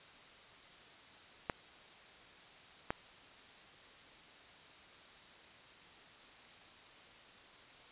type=clicks; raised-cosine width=0.5 ms; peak=-19 dBFS; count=2; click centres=1.498 / 2.905 s; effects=white hiss -57 dBFS RMS until 7.91 s + resampled to 8000 Hz